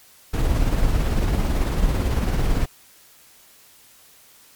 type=noise with tremolo; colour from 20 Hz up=brown; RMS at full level=-18 dBFS; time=0.33-2.66 s; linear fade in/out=10 ms; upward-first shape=sine; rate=18 Hz; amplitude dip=35%; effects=white hiss -51 dBFS RMS until 4.55 s + MP3 96 kbps